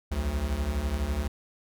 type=beating tone pair; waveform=square; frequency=61.2 / 73.2 Hz; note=B1 / D2; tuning=-15 / -5 cents; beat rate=12 Hz; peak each=-32 / -29 dBFS; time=0.11-1.28 s; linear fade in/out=10 ms; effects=none